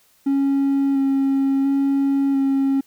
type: tone with vibrato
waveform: triangle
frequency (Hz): 274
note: C#4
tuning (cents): -20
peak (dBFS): -13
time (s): 0.26-2.81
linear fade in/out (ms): 10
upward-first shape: square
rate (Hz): 0.72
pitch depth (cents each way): 12
effects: tanh soft clip ceiling -10 dBFS + white hiss -58 dBFS RMS until 2.86 s